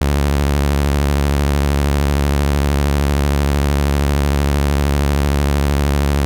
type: tone with vibrato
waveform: sawtooth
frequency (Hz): 71.1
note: C#2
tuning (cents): +45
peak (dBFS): -9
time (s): 0.01-6.25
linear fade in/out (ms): 0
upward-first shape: sine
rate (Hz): 13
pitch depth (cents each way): 70
effects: none